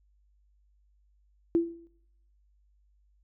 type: tone with exponential decay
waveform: sine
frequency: 336.2 Hz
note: E4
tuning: 34 cents sharp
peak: -18 dBFS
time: 1.55-1.87 s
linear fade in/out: 0 ms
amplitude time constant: 68 ms
effects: noise-tail reverb RT60 0.7 s tail -19 dB re dry + added 50 Hz sine -63 dBFS peak until 3.23 s